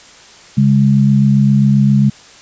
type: tone pair together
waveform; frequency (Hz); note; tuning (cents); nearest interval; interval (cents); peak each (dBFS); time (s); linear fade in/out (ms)
sine; 137.7 / 205.2; C#3 / G#3; -11 / -21; perfect fifth; 690; -10; 0.57-2.1; 10
effects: white hiss -40 dBFS RMS until 2.41 s + resampled to 16000 Hz